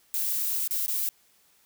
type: noise with dropouts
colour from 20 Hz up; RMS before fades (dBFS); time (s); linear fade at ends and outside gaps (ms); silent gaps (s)
violet; -28; 0.14-1.09; 0; 0.676-0.709 / 0.862-0.88
effects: white hiss -63 dBFS RMS until 1.65 s